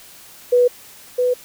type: tone pair in turn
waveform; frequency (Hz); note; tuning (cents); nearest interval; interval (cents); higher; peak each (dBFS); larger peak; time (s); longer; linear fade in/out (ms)
sine; 490.9 / 496.9; B4 / B4; -10 / +11; unison; 21; second; -10 / -14; first; 0.52-0.68 / 1.18-1.34; neither; 10
effects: white hiss -43 dBFS RMS until 1.44 s